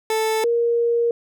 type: tone pair in turn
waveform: 30% pulse / sine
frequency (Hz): 440 / 469.7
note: A4 / A#4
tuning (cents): 0 / +13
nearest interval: minor second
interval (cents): 113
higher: second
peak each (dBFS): -16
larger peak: neither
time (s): 0.1-0.44 / 0.44-1.11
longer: second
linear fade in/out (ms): 2
effects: none